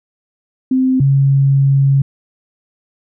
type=tone pair in turn; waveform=sine; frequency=259.6 / 137.52 Hz; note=C4 / C#3; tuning=-13 / -13 cents; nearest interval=major seventh; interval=1100 cents; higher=first; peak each=-10 / -8 dBFS; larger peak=second; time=0.71-1 / 1-2.02 s; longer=second; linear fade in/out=5 ms; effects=none